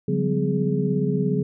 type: tone cluster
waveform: sine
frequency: 142.8 / 180.1 / 196.9 / 252.6 / 417.4 Hz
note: D3 / F#3 / G3 / B3 / G#4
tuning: -48 / -46 / +8 / +39 / +9 cents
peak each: -25 / -24 / -28 / -28 / -26 dBFS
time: 0.08-1.43 s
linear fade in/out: 5 ms
effects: none